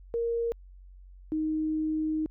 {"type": "tone pair in turn", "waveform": "sine", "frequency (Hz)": [466.2, 311.7], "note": ["A#4", "D#4"], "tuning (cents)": [0, 3], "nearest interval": "perfect fifth", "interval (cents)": 697, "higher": "first", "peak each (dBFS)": -26, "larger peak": "neither", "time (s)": [[0.14, 0.52], [1.32, 2.26]], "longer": "second", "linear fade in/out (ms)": 0, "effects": ["added 46 Hz sine -47 dBFS peak until 2.3 s"]}